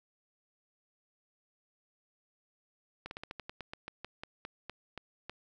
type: slowing click train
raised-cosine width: 0.3 ms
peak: -25 dBFS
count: 16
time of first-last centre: 3.06-5.296 s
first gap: 51 ms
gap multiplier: 1.14
effects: none